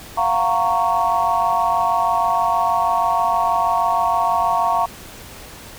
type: chord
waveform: sine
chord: Gb major seventh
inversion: third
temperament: just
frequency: 693.7 / 740 / 925 / 1110 Hz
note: F5 / Gb5 / Bb5 / Db6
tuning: -12 / 0 / -14 / +2 cents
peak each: -20 / -23 / -19 / -20 dBFS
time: 0.17-4.86 s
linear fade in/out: 10 ms
effects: tanh soft clip ceiling -5 dBFS + pink hiss -38 dBFS RMS until 5.78 s